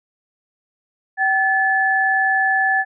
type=tone pair together; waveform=sine; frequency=768 / 1729.6 Hz; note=G5 / A6; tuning=-36 / -30 cents; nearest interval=octave + major second; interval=1406 cents; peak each=-19 / -16 dBFS; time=1.17-2.85 s; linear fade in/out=50 ms; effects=none